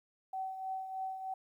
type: tone with tremolo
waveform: sine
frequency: 761 Hz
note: F#5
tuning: 48 cents sharp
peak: -34 dBFS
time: 0.33-1.34 s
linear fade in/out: 5 ms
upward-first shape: triangle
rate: 3.2 Hz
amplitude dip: 60%
effects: 12-bit